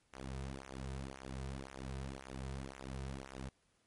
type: tone with flanger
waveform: sawtooth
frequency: 66.6 Hz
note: C2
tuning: 31 cents sharp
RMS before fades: -45 dBFS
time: 0.13-3.49 s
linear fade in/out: 5 ms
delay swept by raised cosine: 0.21 to 3.71 ms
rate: 1.9 Hz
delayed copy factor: -0.9
effects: pink hiss -75 dBFS RMS until 3.86 s + MP3 48 kbps